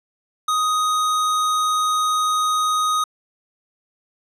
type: tone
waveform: square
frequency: 1249 Hz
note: D#6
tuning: 6 cents sharp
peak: -18 dBFS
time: 0.48-3.04 s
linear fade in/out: 5 ms
effects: low-pass 11000 Hz 12 dB/octave